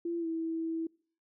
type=tone with pitch glide; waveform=sine; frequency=340 to 326.5 Hz; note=F4 to E4; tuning=-46 to -17 cents; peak=-31 dBFS; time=0.05-0.87 s; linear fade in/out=5 ms; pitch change=-71 cents; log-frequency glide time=0.19-0.27 s; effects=noise-tail reverb RT60 0.5 s tail -26 dB re dry